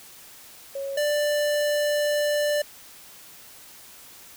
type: tone pair in turn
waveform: sine / square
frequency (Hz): 551 / 590.2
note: C#5 / D5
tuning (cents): -11 / +8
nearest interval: minor second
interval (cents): 119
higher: second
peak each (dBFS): -28 / -22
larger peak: second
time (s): 0.75-0.97 / 0.97-2.62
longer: second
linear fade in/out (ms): 5
effects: white hiss -47 dBFS RMS until 4.36 s